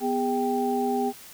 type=tone cluster; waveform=sine; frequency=247.6 / 407.5 / 785 Hz; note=B3 / G#4 / G5; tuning=+5 / -33 / +2 cents; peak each=-27 dBFS; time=0-1.13 s; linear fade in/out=50 ms; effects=white hiss -46 dBFS RMS until 1.33 s